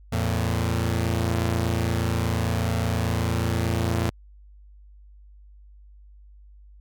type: tone pair together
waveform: sawtooth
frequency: 85 / 113.46 Hz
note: F2 / A#2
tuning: -46 / -46 cents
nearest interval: perfect fourth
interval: 500 cents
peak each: -21 dBFS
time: 0.12-4.1 s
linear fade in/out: 10 ms
effects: added 50 Hz sine -46 dBFS peak until 6.8 s